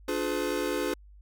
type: chord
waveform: square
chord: D diminished seventh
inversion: none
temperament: just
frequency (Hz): 293.7 / 352.4 / 422.9 / 507.5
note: D4 / F4 / Ab4 / Cb5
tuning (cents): 0 / +16 / +31 / +47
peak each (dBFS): -34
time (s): 0.08-0.94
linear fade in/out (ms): 5
effects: added 50 Hz sine -49 dBFS peak until 1.21 s